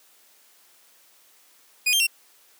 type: tone with pitch steps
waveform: sawtooth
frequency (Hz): 2475 / 3176 / 2735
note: D#7 / G7 / F7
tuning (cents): -10 / +22 / -37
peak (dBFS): -15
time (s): 1.86-2.07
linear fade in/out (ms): 10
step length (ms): 70
effects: white hiss -57 dBFS RMS until 2.59 s + high-pass 300 Hz 12 dB/octave